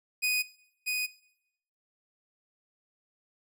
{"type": "tone with echo", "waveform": "sawtooth", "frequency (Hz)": 2489, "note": "D#7", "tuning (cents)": 0, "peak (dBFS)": -22, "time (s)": [0.22, 0.43], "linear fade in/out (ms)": 20, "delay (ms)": 640, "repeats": 1, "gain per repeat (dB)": -3, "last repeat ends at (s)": 1.07, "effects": ["noise-tail reverb RT60 0.8 s tail -20 dB re dry"]}